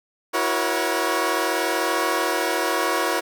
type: chord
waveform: 15% pulse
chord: F# dominant seventh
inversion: third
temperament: equal with one note detuned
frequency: 329.6 / 370 / 477.6 / 554.4 Hz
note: E4 / F#4 / A#4 / C#5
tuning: 0 / 0 / +42 / 0 cents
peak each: -20 dBFS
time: 0.33-3.21 s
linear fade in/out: 20 ms
effects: none